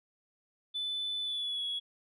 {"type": "tone with pitch glide", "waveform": "sine", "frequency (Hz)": [3501, 3355], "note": ["A7", "G#7"], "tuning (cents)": [-9, 17], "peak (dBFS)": -31, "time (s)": [0.74, 1.8], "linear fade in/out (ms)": 20, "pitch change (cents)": -74, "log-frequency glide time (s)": [1.22, 1.64], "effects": ["tanh soft clip ceiling -29 dBFS"]}